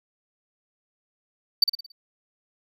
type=tone with echo; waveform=triangle; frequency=4601 Hz; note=D8; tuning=36 cents flat; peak=-11 dBFS; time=1.62-1.64 s; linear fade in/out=5 ms; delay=56 ms; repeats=5; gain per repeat=-7 dB; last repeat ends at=1.92 s; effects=none